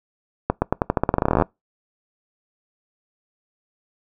accelerating click train, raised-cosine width 1 ms, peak -3 dBFS, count 21, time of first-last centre 0.5-1.422 s, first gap 120 ms, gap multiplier 0.88, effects noise-tail reverb RT60 0.2 s tail -25 dB re dry

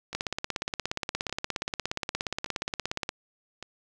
two click trains, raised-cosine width 0.2 ms, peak -12 / -21 dBFS, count 51 / 4, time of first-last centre 0.15-3.091 / 0.13-3.627 s, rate 17 / 0.858 Hz, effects none

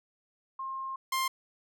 sine / sawtooth tone pair in turn, 1065 / 1054.6 Hz, C6 / C6, +30 / +13 cents, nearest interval unison, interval 17 cents, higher first, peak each -34 / -24 dBFS, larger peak second, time 0.59-0.96 / 1.12-1.28 s, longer first, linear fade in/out 5 ms, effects none

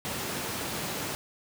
pink high-pass noise, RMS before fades -34 dBFS, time 0.05-1.15 s, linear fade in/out 0 ms, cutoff 120 Hz, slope 12 dB/octave, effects none

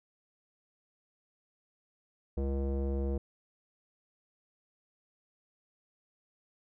square tone with low-pass filter, 68.3 Hz, C#2, 25 cents flat, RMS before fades -32 dBFS, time 2.37-3.18 s, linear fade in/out 5 ms, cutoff 480 Hz, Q 2.4, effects none

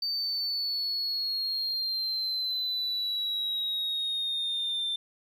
sine exponential sweep, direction down, 4600 to 3562 Hz, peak -26 dBFS, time 0.02-4.96 s, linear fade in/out 5 ms, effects tanh soft clip ceiling -26 dBFS + 11-bit

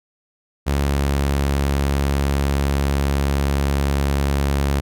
sawtooth tone with pitch glide, 70.4 to 69.91 Hz, C#2 to C#2, +27 to +15 cents, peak -13 dBFS, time 0.66-4.81 s, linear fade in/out 20 ms, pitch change -12 cents, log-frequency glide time 0.83-1.01 s, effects none

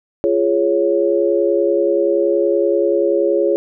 sine chord, Db major, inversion first, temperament equal with one note detuned, 344.8 / 415.3 / 554.4 Hz, F4 / Ab4 / Db5, -22 / 0 / 0 cents, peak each -17 dBFS, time 0.24-3.56 s, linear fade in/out 0 ms, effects none

